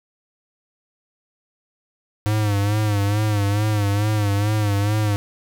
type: tone with vibrato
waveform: square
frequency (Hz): 103.83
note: G#2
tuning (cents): 0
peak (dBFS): -18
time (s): 2.26-5.16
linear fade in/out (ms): 0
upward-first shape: sine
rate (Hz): 2.3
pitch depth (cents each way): 66
effects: none

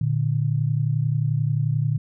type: tone pair together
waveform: sine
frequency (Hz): 116.54 / 147.9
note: A#2 / D3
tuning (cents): 0 / +13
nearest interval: major third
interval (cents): 413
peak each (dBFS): -22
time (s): 0.01-1.98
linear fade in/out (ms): 5
effects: none

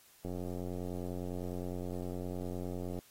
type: click train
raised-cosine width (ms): 2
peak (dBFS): -27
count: 247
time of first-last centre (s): 0.25-2.989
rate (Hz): 89.8
effects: white hiss -62 dBFS RMS until 3.1 s + AAC 48 kbps

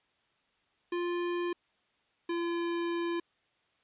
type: tone pair in turn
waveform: square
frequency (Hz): 349.2 / 341.2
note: F4 / F4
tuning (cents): 0 / -40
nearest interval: unison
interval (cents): 40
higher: first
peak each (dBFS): -31 / -31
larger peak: neither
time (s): 0.92-1.53 / 2.29-3.2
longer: second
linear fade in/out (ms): 5
effects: white hiss -72 dBFS RMS until 3.83 s + resampled to 8000 Hz

